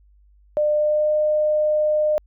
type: tone with pitch glide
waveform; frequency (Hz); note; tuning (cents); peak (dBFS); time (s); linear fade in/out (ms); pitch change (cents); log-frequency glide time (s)
sine; 600 to 607.7; D5 to D#5; +37 to -41; -16; 0.57-2.18; 0; +22; 0.72-1.13
effects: added 50 Hz sine -51 dBFS peak until 2.26 s